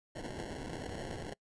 violet noise with sample-and-hold, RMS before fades -42 dBFS, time 0.15-1.34 s, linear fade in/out 10 ms, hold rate 1225 Hz, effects noise-tail reverb RT60 0.1 s tail -25 dB re dry + resampled to 22050 Hz

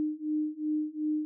sine beating tone pair, 303.7 / 306.4 Hz, D#4 / D#4, -42 / -27 cents, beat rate 2.7 Hz, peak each -32 / -31 dBFS, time 0-1.25 s, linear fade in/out 0 ms, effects none

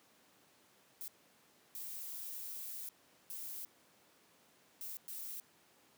violet noise bursts at uneven times, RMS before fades -45 dBFS, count 5, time 1.01-1.08 / 1.75-2.89 / 3.3-3.65 / 4.81-4.97 / 5.08-5.4 s, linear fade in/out 0 ms, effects pink hiss -67 dBFS RMS until 5.97 s + high-pass 200 Hz 12 dB/octave

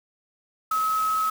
sine tone in noise, 1285 Hz, E6, 45 cents flat, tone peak -21 dBFS, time 0.71-1.3 s, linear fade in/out 5 ms, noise white, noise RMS -38 dBFS, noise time 0.71-1.3 s, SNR +14 dB, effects none

